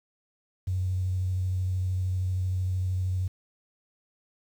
triangle tone with vibrato, 92.5 Hz, F#2, in tune, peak -21 dBFS, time 0.67-3.28 s, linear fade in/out 10 ms, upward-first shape sine, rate 13 Hz, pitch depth 17 cents each way, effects tanh soft clip ceiling -23 dBFS + 9-bit

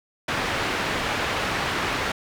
white low-pass noise, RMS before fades -26 dBFS, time 0.28-2.12 s, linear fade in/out 5 ms, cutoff 2200 Hz, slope 12 dB/octave, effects none

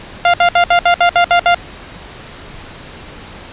sawtooth tone bursts, 698.5 Hz, F5, in tune, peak -3 dBFS, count 9, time 0.25-1.546 s, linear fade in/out 2 ms, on 88 ms, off 63 ms, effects pink hiss -33 dBFS RMS until 3.52 s + resampled to 8000 Hz

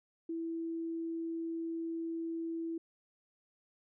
sine tone, 330 Hz, E4, 2 cents sharp, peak -35 dBFS, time 0.29-2.78 s, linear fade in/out 5 ms, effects none

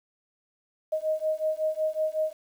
sine beating tone pair, 622.3 / 627.7 Hz, D#5 / D#5, 0 / +15 cents, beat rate 5.4 Hz, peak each -28 dBFS, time 0.92-2.33 s, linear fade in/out 10 ms, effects 9-bit

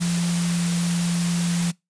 sine tone in noise, 172.7 Hz, F3, 19 cents flat, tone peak -20 dBFS, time 0-1.72 s, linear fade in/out 20 ms, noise white, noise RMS -29 dBFS, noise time 0-1.72 s, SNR +6 dB, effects noise-tail reverb RT60 0.2 s tail -24 dB re dry + resampled to 22050 Hz

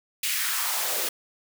white noise with high-pass filter sweep, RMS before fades -27 dBFS, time 0.23-1.09 s, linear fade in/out 5 ms, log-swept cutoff 2600 to 360 Hz, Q 2, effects none

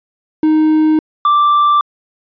triangle tone pair in turn, 311.1 / 1174.6 Hz, D#4 / D6, 0 / 0 cents, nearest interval octave + major seventh, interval 2300 cents, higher second, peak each -6 dBFS, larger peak neither, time 0.43-0.99 / 1.25-1.81 s, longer neither, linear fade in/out 2 ms, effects resampled to 11025 Hz

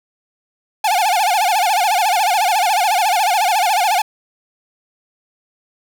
45% pulse tone with vibrato, 786 Hz, G5, 4 cents sharp, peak -13 dBFS, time 0.84-4.02 s, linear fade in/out 5 ms, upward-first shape sine, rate 14 Hz, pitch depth 200 cents each way, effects none

